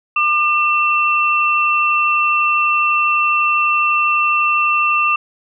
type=tone pair together; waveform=sine; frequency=1200 / 2694 Hz; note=D6 / E7; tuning=+37 / +37 cents; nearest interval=octave + major second; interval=1400 cents; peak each=-15 dBFS; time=0.16-5.16 s; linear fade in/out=5 ms; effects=none